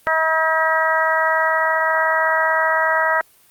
harmonic tone, 320 Hz, D#4, 49 cents sharp, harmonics 2 / 3 / 4 / 5 / 6, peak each -21 / -21 / -21 / -21 / -21 dBFS, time 0.07-3.21 s, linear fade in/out 0 ms, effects white hiss -53 dBFS RMS until 3.5 s + Opus 32 kbps

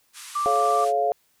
white band-pass noise, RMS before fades -41 dBFS, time 0.13-0.93 s, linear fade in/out 50 ms, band 1000 to 11000 Hz, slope 48 dB/octave
sine tone, 1174.7 Hz, D6, in tune, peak -22 dBFS, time 0.35-0.85 s, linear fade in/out 10 ms
sine chord, A augmented, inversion none, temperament equal with one note detuned, 429.5 / 554.4 / 698.5 Hz, A4 / C#5 / E#5, -42 / 0 / 0 cents, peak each -26 / -27 / -21 dBFS, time 0.46-1.12 s, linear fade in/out 0 ms
effects white hiss -65 dBFS RMS until 1.4 s

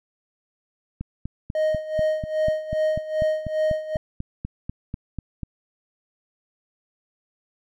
click train, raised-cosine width 5 ms, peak -17 dBFS, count 19, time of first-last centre 1.01-5.433 s, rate 4.07 Hz
triangle tone with tremolo, 622.3 Hz, D#5, in tune, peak -16 dBFS, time 1.55-3.97 s, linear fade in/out 2 ms, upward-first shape sine, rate 2.5 Hz, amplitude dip 80%
effects none

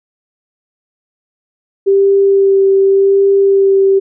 sine tone with vibrato, 392 Hz, G4, in tune, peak -6 dBFS, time 1.86-4 s, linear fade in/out 20 ms, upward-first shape sine, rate 0.87 Hz, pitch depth 13 cents each way, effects none

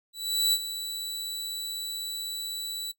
sawtooth tone with ADSR envelope, 3948 Hz, B7, 1 cent flat, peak -17 dBFS, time 0.13-2.92 s, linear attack 400 ms, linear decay 50 ms, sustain -12 dB, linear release 12 ms, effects noise-tail reverb RT60 0.1 s tail -19 dB re dry

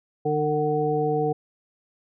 harmonic tone with a mistuned harmonic, 151.2 Hz, D#3, 49 cents flat, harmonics 1 / 2 / 3 / 5, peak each -28 / -30 / -23 / -27 dBFS, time 0.25-1.33 s, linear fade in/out 10 ms, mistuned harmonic 5, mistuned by -22 cents, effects none

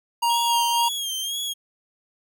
square tone with tremolo, 940 Hz, A#5, 14 cents sharp, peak -19 dBFS, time 0.22-0.89 s, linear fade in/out 10 ms, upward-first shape sine, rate 3.7 Hz, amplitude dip 30%
sawtooth tone with vibrato, 3240 Hz, G#7, 43 cents flat, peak -23 dBFS, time 0.29-1.54 s, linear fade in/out 20 ms, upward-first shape sine, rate 2 Hz, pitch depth 67 cents each way
effects none

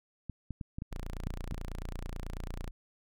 clicks, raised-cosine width 5 ms, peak -25 dBFS, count 8, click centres 0.297 / 0.507 / 0.612 / 0.785 / 0.821 / 1.269 / 1.306 / 1.524 s
sawtooth tone, 29.14 Hz, A#0, in tune, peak -33 dBFS, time 0.91-2.71 s, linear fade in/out 10 ms
effects none

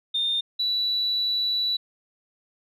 sine tone pair in turn, 3631 / 3946 Hz, A#7 / B7, -46 / -2 cents, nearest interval minor second, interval 144 cents, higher second, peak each -21 dBFS, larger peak neither, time 0.14-0.41 / 0.59-1.77 s, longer second, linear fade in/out 10 ms, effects tanh soft clip ceiling -17 dBFS

